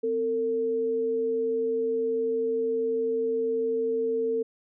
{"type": "tone pair together", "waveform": "sine", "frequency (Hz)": [256, 453.1], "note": ["C4", "A#4"], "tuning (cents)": [-38, -49], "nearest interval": "minor seventh", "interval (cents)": 989, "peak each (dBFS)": [-35, -24], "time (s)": [0.03, 4.43], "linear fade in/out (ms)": 10, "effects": []}